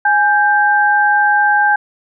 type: tone pair together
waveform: sine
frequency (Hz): 830.6 / 1573.9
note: G#5 / G6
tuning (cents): 0 / +7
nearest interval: major seventh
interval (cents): 1107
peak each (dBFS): -12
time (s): 0.05-1.76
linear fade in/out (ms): 5
effects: none